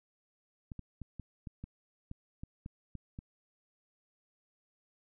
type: clicks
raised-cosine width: 5 ms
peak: -30 dBFS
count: 11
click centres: 0.718 / 0.793 / 1.017 / 1.197 / 1.472 / 1.64 / 2.114 / 2.435 / 2.661 / 2.953 / 3.189 s
effects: none